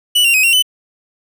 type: tone with pitch steps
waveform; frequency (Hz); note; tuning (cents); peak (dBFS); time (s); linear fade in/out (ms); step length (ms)
45% pulse; 2956 / 2764 / 2526 / 2745 / 3009; F#7 / F7 / D#7 / F7 / F#7; -2 / -19 / +26 / -31 / +28; -9; 0.15-0.625; 10; 95
effects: none